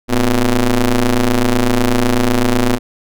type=ring-modulated tone; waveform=sawtooth; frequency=119 Hz; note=A#2; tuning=36 cents sharp; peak=-4 dBFS; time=0.08-2.79 s; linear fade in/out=50 ms; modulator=133 Hz; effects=none